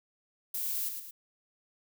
violet noise with echo, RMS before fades -34 dBFS, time 0.54-0.89 s, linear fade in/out 5 ms, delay 110 ms, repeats 2, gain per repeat -6 dB, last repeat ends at 1.11 s, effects none

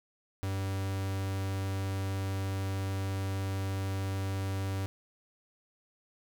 45% pulse tone, 96.8 Hz, G2, 21 cents flat, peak -31 dBFS, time 0.43-4.86 s, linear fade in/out 0 ms, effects none

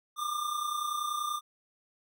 square tone pair together, 1177 / 1207.3 Hz, D6 / D6, +3 / +47 cents, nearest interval unison, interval 44 cents, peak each -37 / -33 dBFS, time 0.16-1.41 s, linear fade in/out 50 ms, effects none

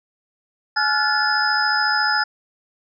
sine tone cluster, 847 / 1380 / 1454 / 1732 / 5060 Hz, G#5 / F6 / F#6 / A6 / D#8, +34 / -21 / -31 / -28 / +28 cents, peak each -23 dBFS, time 0.76-2.24 s, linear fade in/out 10 ms, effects none

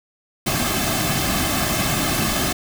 pink noise with comb filter, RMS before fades -21 dBFS, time 0.46-2.53 s, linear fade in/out 10 ms, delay 2.1 ms, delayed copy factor -0.65, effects none

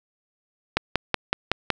click train, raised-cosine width 0.3 ms, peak -3 dBFS, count 6, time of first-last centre 0.77-1.703 s, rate 5.36 Hz, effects none

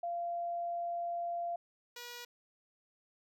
sine / 5% pulse tone pair in turn, 690 / 482.3 Hz, F5 / B4, -21 / -41 cents, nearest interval tritone, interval 620 cents, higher first, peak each -34 / -33 dBFS, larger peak second, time 0.03-1.56 / 1.96-2.25 s, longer first, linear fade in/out 5 ms, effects none

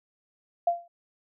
sine tone with exponential decay, 690 Hz, F5, 21 cents flat, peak -17 dBFS, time 0.67-0.88 s, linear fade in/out 5 ms, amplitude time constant 44 ms, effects none

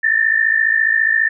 sine tone pair together, 1760 / 1814.7 Hz, A6 / A#6, 0 / -47 cents, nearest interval minor second, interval 53 cents, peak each -15 dBFS, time 0.03-1.29 s, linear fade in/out 10 ms, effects none

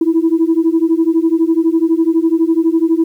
sine beating tone pair, 321.8 / 333.8 Hz, E4 / E4, -42 / +22 cents, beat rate 12 Hz, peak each -12 dBFS, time 0.01-3.04 s, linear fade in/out 5 ms, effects tanh soft clip ceiling -4 dBFS + 8-bit

